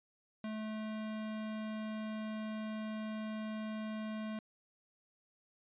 square tone, 216.7 Hz, A3, 26 cents flat, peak -39 dBFS, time 0.44-4.39 s, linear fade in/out 2 ms, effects resampled to 8000 Hz

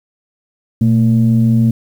sine tone pair together, 119.3 / 225.2 Hz, A#2 / A3, +41 / +40 cents, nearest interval major seventh, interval 1099 cents, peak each -10 dBFS, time 0.81-1.71 s, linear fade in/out 5 ms, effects tanh soft clip ceiling -3 dBFS + 7-bit

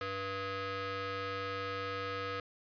sawtooth ring-modulated tone, 388.8 Hz, G4, 14 cents flat, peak -29 dBFS, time 0.01-2.4 s, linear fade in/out 2 ms, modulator 876 Hz, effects resampled to 11025 Hz

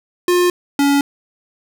square tone pair in turn, 355.5 / 282.2 Hz, F4 / C#4, +31 / +31 cents, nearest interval major third, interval 400 cents, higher first, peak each -12 / -12 dBFS, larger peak neither, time 0.28-0.5 / 0.79-1.01 s, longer neither, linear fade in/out 2 ms, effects none

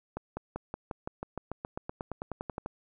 accelerating click train, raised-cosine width 1 ms, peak -21 dBFS, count 20, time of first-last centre 0.17-2.661 s, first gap 200 ms, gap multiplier 0.95, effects none

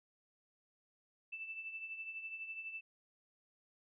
sine tone with tremolo, 2648 Hz, E7, 7 cents sharp, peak -40 dBFS, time 1.32-2.81 s, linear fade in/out 10 ms, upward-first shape triangle, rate 12 Hz, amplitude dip 65%, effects none

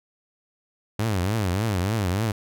sawtooth tone with vibrato, 100 Hz, G2, 35 cents sharp, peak -18 dBFS, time 0.99-2.32 s, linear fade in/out 5 ms, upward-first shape triangle, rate 3.4 Hz, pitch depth 270 cents each way, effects none

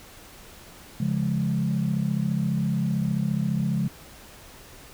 sine chord, Db major, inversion none, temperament equal with one note detuned, 138.59 / 172.71 / 207.7 Hz, Db3 / F3 / Ab3, 0 / -19 / 0 cents, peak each -26 dBFS, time 1-3.88 s, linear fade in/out 5 ms, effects tanh soft clip ceiling -14 dBFS + pink hiss -47 dBFS RMS until 4.93 s

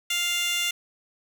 15% pulse tone with high-pass filter, 698.5 Hz, F5, in tune, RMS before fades -26 dBFS, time 0.1-0.71 s, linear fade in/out 5 ms, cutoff 3000 Hz, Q 1.7, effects none

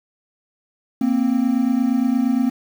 triangle tone pair together, 233.5 / 262.1 Hz, A#3 / C4, +3 / +3 cents, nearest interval major second, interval 200 cents, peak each -17 / -16 dBFS, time 1.01-2.5 s, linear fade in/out 5 ms, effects 7-bit

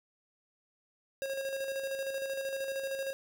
square tone with tremolo, 542 Hz, C#5, 39 cents flat, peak -33 dBFS, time 1.22-3.13 s, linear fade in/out 0 ms, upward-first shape square, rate 13 Hz, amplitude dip 40%, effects none

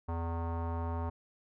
square tone with low-pass filter, 83.6 Hz, E2, 25 cents sharp, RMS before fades -35 dBFS, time 0.08-1.1 s, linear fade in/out 10 ms, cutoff 980 Hz, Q 3.4, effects none

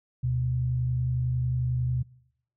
sine tone pair together, 73.6 / 124.66 Hz, D2 / B2, +4 / +17 cents, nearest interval major sixth, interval 913 cents, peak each -33 / -24 dBFS, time 0.23-2.03 s, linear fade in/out 10 ms, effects noise-tail reverb RT60 0.8 s tail -24 dB re dry

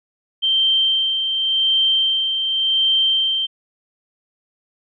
sine tone with tremolo, 3136 Hz, G7, in tune, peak -13 dBFS, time 0.42-3.47 s, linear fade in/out 20 ms, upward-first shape sine, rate 0.89 Hz, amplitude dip 45%, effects none

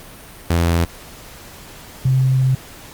sawtooth / sine tone pair in turn, 84.6 / 130.93 Hz, E2 / C3, +45 / +2 cents, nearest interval minor sixth, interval 757 cents, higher second, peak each -10 / -12 dBFS, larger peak first, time 0.5-0.85 / 2.05-2.55 s, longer second, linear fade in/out 5 ms, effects pink hiss -39 dBFS RMS until 2.93 s + Opus 48 kbps

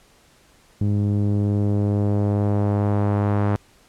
sawtooth tone with low-pass filter sweep, 102.3 Hz, G#2, 26 cents flat, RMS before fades -20 dBFS, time 0.81-3.56 s, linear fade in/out 0 ms, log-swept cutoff 250 to 1300 Hz, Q 1, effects pink hiss -55 dBFS RMS until 3.88 s + low-pass 11000 Hz 12 dB/octave

